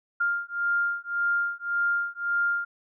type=beating tone pair; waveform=sine; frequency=1400 / 1401.8 Hz; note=F6 / F6; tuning=+4 / +6 cents; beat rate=1.8 Hz; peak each=-27 dBFS; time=0.2-2.65 s; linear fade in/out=10 ms; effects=none